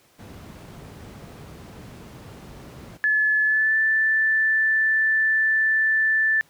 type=noise; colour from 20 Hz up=brown; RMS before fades=-35 dBFS; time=0.18-2.98 s; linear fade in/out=20 ms
type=tone with pitch glide; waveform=sine; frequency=1720 to 1761.2 Hz; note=A6 to A6; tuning=-40 to +1 cents; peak=-17 dBFS; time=3.04-6.41 s; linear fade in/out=0 ms; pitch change=+41 cents; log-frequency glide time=3.44-3.76 s
effects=pink hiss -58 dBFS RMS until 6.49 s + high-pass 100 Hz 12 dB/octave